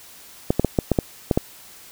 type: clicks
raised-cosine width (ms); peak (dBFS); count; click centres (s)
2; -3; 8; 0.505 / 0.596 / 0.647 / 0.788 / 0.917 / 0.988 / 1.312 / 1.375
effects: white hiss -45 dBFS RMS until 1.91 s